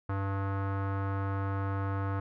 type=tone with low-pass filter; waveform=square; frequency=98 Hz; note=G2; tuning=in tune; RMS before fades=-32 dBFS; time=0.09-2.2 s; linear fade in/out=5 ms; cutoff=1300 Hz; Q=2.8; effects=none